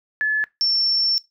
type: tone pair in turn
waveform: sine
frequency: 1722 / 5418 Hz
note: A6 / E8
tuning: -38 / +47 cents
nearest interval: octave + minor sixth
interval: 1985 cents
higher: second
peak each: -17 / -16 dBFS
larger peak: second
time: 0.21-0.44 / 0.61-1.18 s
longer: second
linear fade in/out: 0 ms
effects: noise-tail reverb RT60 0.2 s tail -22 dB re dry